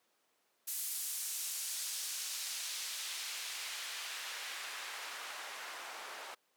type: noise with band-pass filter sweep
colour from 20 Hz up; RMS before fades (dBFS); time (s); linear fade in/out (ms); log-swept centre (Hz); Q
white; -42; 0.67-6.35; 10; 11000 to 830; 0.74
effects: pink hiss -75 dBFS RMS until 6.56 s + high-pass 400 Hz 12 dB/octave